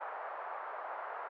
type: band-pass noise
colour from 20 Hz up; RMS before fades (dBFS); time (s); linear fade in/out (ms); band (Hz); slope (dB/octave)
pink; -42; 0-1.29; 20; 610 to 1400; 24
effects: high-pass 400 Hz 12 dB/octave